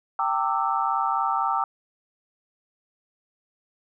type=chord; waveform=sine; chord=E half-diminished seventh; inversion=first; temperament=equal with one note detuned; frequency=784 / 908.4 / 1174.7 / 1318.5 Hz; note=G5 / Bb5 / D6 / E6; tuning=0 / -45 / 0 / 0 cents; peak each=-27 dBFS; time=0.19-1.64 s; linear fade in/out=2 ms; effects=none